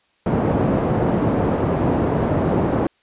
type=band-pass noise; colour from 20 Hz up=pink; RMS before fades=-19 dBFS; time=0.26-2.87 s; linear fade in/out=2 ms; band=110 to 670 Hz; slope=12 dB/octave; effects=white hiss -62 dBFS RMS until 3.02 s + resampled to 8000 Hz